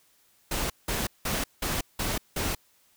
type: noise bursts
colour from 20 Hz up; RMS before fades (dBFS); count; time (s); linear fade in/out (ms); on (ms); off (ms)
pink; -29; 6; 0.51-2.55; 5; 190; 180
effects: white hiss -64 dBFS RMS until 2.96 s